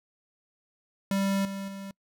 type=tone with level steps; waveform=square; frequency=196 Hz; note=G3; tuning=in tune; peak=-25 / -34 / -38 dBFS; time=1.11-1.91 s; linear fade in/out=2 ms; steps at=1.45 / 1.68 s; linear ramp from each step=2 ms; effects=noise-tail reverb RT60 0.1 s tail -26 dB re dry